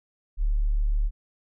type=tone; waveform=sine; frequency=36.58 Hz; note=D1; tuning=6 cents flat; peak=-20 dBFS; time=0.37-1.11 s; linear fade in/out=50 ms; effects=none